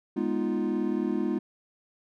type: chord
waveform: triangle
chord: F half-diminished seventh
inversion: first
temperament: equal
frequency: 207.7 / 246.9 / 311.1 / 349.2 Hz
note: Ab3 / Cb4 / Eb4 / F4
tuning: 0 / 0 / 0 / 0 cents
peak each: -29 dBFS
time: 0.16-1.39 s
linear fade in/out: 10 ms
effects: none